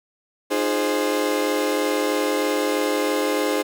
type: chord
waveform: 35% pulse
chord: F minor seventh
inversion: third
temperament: equal with one note detuned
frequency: 306 / 349.2 / 415.3 / 523.3 Hz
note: Eb4 / F4 / Ab4 / C5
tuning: -29 / 0 / 0 / 0 cents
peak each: -23 / -29 / -23 / -23 dBFS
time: 0.5-3.63 s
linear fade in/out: 20 ms
effects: none